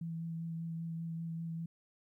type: tone with vibrato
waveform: sine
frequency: 165.1 Hz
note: E3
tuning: 3 cents sharp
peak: -37 dBFS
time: 0.01-1.66 s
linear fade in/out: 5 ms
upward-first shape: sine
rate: 5.1 Hz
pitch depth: 14 cents each way
effects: 13-bit